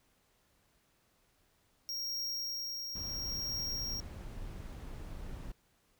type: tone with tremolo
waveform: square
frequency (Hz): 5590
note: F8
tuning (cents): +1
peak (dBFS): -35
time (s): 1.89-4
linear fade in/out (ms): 0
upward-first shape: triangle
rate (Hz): 0.74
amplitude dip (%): 40
type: noise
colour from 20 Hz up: brown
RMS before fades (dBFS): -44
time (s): 2.95-5.52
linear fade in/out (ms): 5
effects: pink hiss -72 dBFS RMS until 5.99 s